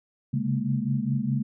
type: tone cluster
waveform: sine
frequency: 134.2 / 139.2 / 206.1 / 230.1 Hz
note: C3 / C#3 / G#3 / A#3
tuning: +44 / +8 / -13 / -22 cents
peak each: -29 dBFS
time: 0.33-1.43 s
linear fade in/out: 10 ms
effects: none